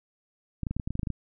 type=clicks; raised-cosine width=5 ms; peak=-18 dBFS; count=12; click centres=0.633 / 0.668 / 0.71 / 0.766 / 0.798 / 0.875 / 0.906 / 0.954 / 0.994 / 1.032 / 1.072 / 1.103 s; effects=none

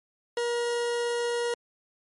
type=tone; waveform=40% pulse; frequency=476 Hz; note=A#4; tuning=36 cents sharp; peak=-25 dBFS; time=0.37-1.54 s; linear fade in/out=2 ms; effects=low-pass 12000 Hz 12 dB/octave + MP3 48 kbps

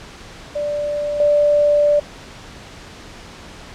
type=tone with level steps; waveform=sine; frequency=587.3 Hz; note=D5; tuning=in tune; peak=-19 / -11 dBFS; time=0.55-2 s; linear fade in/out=10 ms; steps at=1.2 s; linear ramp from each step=2 ms; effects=pink hiss -38 dBFS RMS until 3.74 s + low-pass 6000 Hz 12 dB/octave

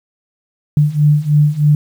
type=beating tone pair; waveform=sine; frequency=146.83 / 150.03 Hz; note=D3 / D3; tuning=0 / +37 cents; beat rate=3.2 Hz; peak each=-13 / -11 dBFS; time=0.77-1.75 s; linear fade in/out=2 ms; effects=7-bit

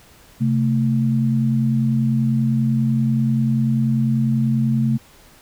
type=tone pair together; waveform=sine; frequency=132.3 / 222.5 Hz; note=C3 / A3; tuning=+20 / +20 cents; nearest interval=major sixth; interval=900 cents; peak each=-18 dBFS; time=0.4-4.98 s; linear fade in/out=20 ms; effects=pink hiss -49 dBFS RMS until 5.41 s

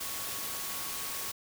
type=tone in noise; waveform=sine; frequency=1108.7 Hz; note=C#6; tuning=in tune; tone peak=-48 dBFS; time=0-1.32 s; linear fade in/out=10 ms; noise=white; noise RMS=-37 dBFS; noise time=0-1.32 s; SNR=-14 dB; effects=none

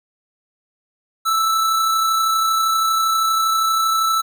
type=tone with amplitude modulation; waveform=square; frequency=1318.5 Hz; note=E6; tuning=in tune; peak=-15 dBFS; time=1.25-4.22 s; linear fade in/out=20 ms; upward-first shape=sine; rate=32.6 Hz; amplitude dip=25%; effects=none

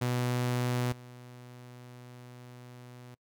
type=tone with level steps; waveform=sawtooth; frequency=123.47 Hz; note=B2; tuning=in tune; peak=-24 / -43 dBFS; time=0.01-3.15 s; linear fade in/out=10 ms; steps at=0.92 s; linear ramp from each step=2 ms; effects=noise-tail reverb RT60 0.1 s tail -25 dB re dry

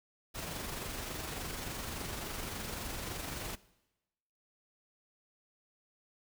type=noise with amplitude modulation; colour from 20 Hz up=pink; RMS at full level=-39 dBFS; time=0.34-3.56 s; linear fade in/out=20 ms; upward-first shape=sine; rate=23.5 Hz; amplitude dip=35%; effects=noise-tail reverb RT60 1.0 s tail -20 dB re dry

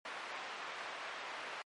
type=band-pass noise; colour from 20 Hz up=pink; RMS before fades=-45 dBFS; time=0.05-1.62 s; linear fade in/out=2 ms; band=820 to 2500 Hz; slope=12 dB/octave; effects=MP3 48 kbps

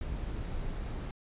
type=noise; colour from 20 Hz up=brown; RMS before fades=-36 dBFS; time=0.01-1.11 s; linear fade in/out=2 ms; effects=resampled to 8000 Hz

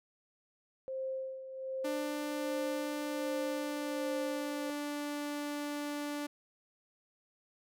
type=tone with tremolo; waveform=sine; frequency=527 Hz; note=C5; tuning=12 cents sharp; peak=-34 dBFS; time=0.88-4.7 s; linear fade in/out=0 ms; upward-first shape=sine; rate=1.3 Hz; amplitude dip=65%
type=tone with pitch glide; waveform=sawtooth; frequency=296.2 to 292.1 Hz; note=D4 to D4; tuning=+15 to -9 cents; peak=-32 dBFS; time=1.84-6.27 s; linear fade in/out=10 ms; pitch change=-24 cents; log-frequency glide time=3.16-4.69 s
effects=none

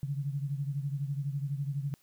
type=beating tone pair; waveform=sine; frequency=138.59 / 150.59 Hz; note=C#3 / D3; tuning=0 / +44 cents; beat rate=12 Hz; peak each=-32 / -37 dBFS; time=0.03-1.94 s; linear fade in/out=0 ms; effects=white hiss -67 dBFS RMS until 2.02 s

